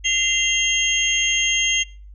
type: tone cluster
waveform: sine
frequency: 2061 / 2776 / 3209 / 6430 Hz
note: C7 / F7 / G7 / G8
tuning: -27 / -11 / +40 / +43 cents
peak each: -22 / -22 / -22 / -23 dBFS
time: 0.04-1.84 s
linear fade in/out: 20 ms
effects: noise-tail reverb RT60 0.4 s tail -24 dB re dry + added 50 Hz sine -38 dBFS peak until 2.14 s